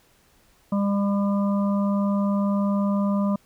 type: harmonic tone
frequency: 200.6 Hz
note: G3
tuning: 40 cents sharp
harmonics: 1 / 3 / 5 / 6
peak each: -20 / -30 / -34 / -36 dBFS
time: 0.72-3.36 s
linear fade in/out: 5 ms
effects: pink hiss -60 dBFS RMS until 3.45 s